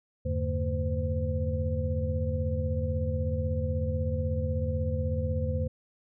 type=tone cluster; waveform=sine; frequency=82.2 / 98.4 / 144.4 / 226.1 / 513 Hz; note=E2 / G2 / D3 / A3 / C5; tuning=-4 / +7 / -29 / +47 / -34 cents; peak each=-29 / -34 / -35 / -37 / -34 dBFS; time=0.25-5.68 s; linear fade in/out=10 ms; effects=none